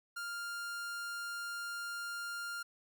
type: tone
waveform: 45% pulse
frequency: 1400 Hz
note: F6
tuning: 4 cents sharp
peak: -39 dBFS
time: 0.16-2.63 s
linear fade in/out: 10 ms
effects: none